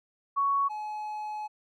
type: tone pair in turn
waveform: sine / triangle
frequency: 1115 / 849.4 Hz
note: C#6 / G#5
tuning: +10 / +39 cents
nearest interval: perfect fourth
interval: 471 cents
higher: first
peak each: -23 / -31 dBFS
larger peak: first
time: 0.36-0.69 / 0.69-1.48 s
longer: second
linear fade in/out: 20 ms
effects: none